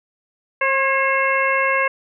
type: harmonic tone with a mistuned harmonic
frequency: 537 Hz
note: C5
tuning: 45 cents sharp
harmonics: 1 / 2 / 3 / 4 / 5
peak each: -22 / -21 / -22 / -21 / -26 dBFS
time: 0.61-1.88 s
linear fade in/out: 5 ms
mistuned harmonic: 3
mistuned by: +35 cents
effects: none